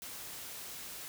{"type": "noise", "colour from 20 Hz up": "white", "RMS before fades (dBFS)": -45, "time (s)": [0.02, 1.08], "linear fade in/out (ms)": 0, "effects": []}